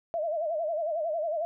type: tone with vibrato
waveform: sine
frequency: 641 Hz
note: E5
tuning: 49 cents flat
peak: -27 dBFS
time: 0.14-1.45 s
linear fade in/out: 0 ms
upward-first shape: sine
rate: 11 Hz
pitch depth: 120 cents each way
effects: none